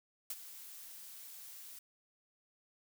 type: noise with ADSR envelope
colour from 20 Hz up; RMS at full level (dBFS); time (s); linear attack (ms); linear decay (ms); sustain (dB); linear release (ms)
blue; -38; 0.3-1.79; 4; 42; -13; 4
effects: none